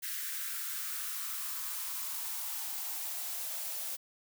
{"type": "noise with high-pass filter sweep", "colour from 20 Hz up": "blue", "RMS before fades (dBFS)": -38, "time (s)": [0.02, 3.97], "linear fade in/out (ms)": 20, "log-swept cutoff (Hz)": [1700, 570], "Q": 3.3, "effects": []}